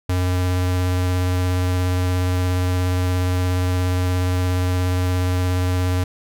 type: tone with vibrato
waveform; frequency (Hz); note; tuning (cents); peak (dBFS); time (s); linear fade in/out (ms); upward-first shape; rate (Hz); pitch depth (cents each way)
square; 90.7; F#2; -34; -18; 0.09-6.04; 5; sine; 17; 11
effects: none